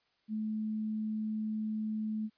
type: tone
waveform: sine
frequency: 216.2 Hz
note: A3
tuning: 30 cents flat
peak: -32 dBFS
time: 0.28-2.3 s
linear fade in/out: 50 ms
effects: white hiss -74 dBFS RMS until 2.37 s + resampled to 11025 Hz